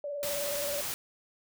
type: tone with vibrato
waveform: sine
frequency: 576 Hz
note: D5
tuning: 34 cents flat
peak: -33 dBFS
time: 0.04-0.81 s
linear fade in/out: 2 ms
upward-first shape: triangle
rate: 19 Hz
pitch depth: 52 cents each way
type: noise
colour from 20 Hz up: white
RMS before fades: -35 dBFS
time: 0.23-0.94 s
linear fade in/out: 0 ms
effects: none